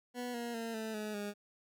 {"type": "tone with pitch steps", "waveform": "20% pulse", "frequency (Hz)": [245.5, 236.9, 228.5, 220.5, 212.7, 205.3], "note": ["B3", "A#3", "A#3", "A3", "G#3", "G#3"], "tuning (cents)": [-10, 28, -34, 4, 42, -20], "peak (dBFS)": -33, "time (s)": [0.14, 1.34], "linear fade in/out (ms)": 50, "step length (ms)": 200, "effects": []}